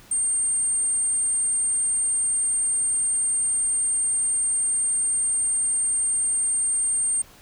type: tone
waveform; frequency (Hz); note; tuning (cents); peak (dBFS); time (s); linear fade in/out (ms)
sine; 8710; C#9; -31; -20; 0.11-7.22; 5
effects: pink hiss -50 dBFS RMS until 7.41 s